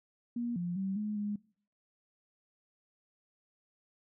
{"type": "tone with pitch steps", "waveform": "sine", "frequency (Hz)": [238.2, 175.2, 192.6, 210.9, 206.7], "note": ["A#3", "F3", "G3", "G#3", "G#3"], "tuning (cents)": [38, 6, -30, 27, -8], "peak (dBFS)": -32, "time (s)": [0.36, 1.36], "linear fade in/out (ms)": 5, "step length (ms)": 200, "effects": ["noise-tail reverb RT60 0.5 s tail -22 dB re dry"]}